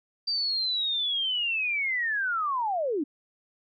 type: linear sweep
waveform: sine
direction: down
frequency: 4699 to 264.7 Hz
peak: -25 dBFS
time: 0.27-3.04 s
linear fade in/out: 10 ms
effects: none